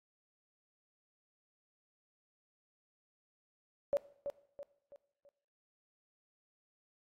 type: tone with echo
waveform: sine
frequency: 568 Hz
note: C#5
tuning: 42 cents sharp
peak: -27 dBFS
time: 3.93-3.97 s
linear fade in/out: 0 ms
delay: 330 ms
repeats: 4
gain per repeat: -8 dB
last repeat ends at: 5.29 s
effects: noise-tail reverb RT60 0.7 s tail -18 dB re dry + AAC 48 kbps